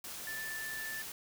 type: tone in noise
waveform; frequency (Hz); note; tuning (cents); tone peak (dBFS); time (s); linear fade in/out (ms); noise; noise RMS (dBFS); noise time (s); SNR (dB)
sine; 1760; A6; 0; -39; 0.27-1.02; 2; white; -44; 0.04-1.12; +2
effects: none